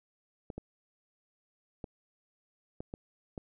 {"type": "clicks", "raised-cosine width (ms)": 2, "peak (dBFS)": -26, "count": 6, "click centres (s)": [0.502, 0.58, 1.842, 2.805, 2.939, 3.378], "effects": []}